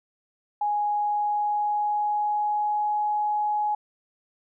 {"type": "tone with pitch glide", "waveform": "sine", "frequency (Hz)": [830.6, 839.3], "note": ["G#5", "G#5"], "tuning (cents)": [0, 18], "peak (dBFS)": -22, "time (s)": [0.61, 3.75], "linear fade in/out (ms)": 5, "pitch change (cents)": 18, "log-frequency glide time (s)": [0.89, 3.01], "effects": []}